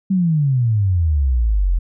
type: exponential sweep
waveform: sine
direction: down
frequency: 196.5 to 41.2 Hz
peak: -13 dBFS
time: 0.1-1.79 s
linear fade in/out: 10 ms
effects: none